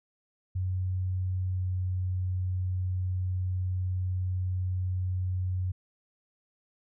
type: tone with pitch glide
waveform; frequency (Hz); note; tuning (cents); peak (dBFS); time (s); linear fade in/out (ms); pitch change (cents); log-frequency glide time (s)
sine; 92.5 to 91.97; F#2 to F#2; 0 to -10; -27; 0.55-5.72; 10; -10; 1.54-1.61
effects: none